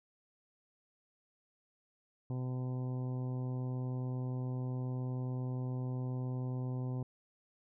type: harmonic tone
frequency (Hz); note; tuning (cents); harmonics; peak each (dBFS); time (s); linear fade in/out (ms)
127.2; C3; -48; 1 / 2 / 3 / 4 / 5 / 6 / 7 / 8; -35 / -43 / -49 / -52 / -57 / -57 / -58 / -60; 2.3-7.03; 2
effects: none